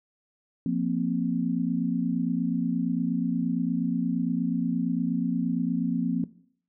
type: chord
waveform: sine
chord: F suspended fourth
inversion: none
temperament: equal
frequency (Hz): 174.61 / 233.1 / 261.6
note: F3 / Bb3 / C4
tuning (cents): 0 / 0 / 0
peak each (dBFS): -28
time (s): 0.66-6.24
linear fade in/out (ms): 2
effects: noise-tail reverb RT60 0.6 s tail -19 dB re dry